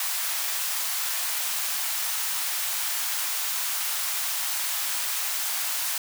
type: high-pass noise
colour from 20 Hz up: white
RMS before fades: -28 dBFS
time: 0-5.98 s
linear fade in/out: 2 ms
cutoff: 750 Hz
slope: 24 dB/octave
effects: none